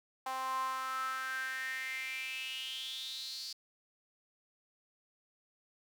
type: tone with high-pass filter sweep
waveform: sawtooth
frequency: 261.6 Hz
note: C4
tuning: in tune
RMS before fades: -39 dBFS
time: 0.26-3.53 s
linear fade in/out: 5 ms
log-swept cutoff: 880 to 4700 Hz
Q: 8
effects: none